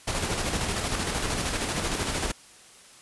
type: noise with tremolo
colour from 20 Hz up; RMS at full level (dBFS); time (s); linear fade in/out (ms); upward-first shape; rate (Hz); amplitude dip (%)
pink; -27; 0.07-2.32; 10; square; 13; 35
effects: white hiss -51 dBFS RMS until 3.01 s + resampled to 24000 Hz